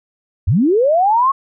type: linear sweep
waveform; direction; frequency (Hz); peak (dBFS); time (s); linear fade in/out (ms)
sine; up; 69.3 to 1113; -10; 0.47-1.32; 10
effects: none